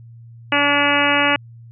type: harmonic tone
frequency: 287.3 Hz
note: D4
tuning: 38 cents flat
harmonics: 1 / 2 / 3 / 4 / 5 / 6 / 7 / 8 / 9 / 10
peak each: -23 / -23 / -23 / -23 / -23 / -23 / -23 / -23 / -23 / -23 dBFS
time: 0.52-1.36 s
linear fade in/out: 2 ms
effects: added 116 Hz sine -38 dBFS peak until 1.71 s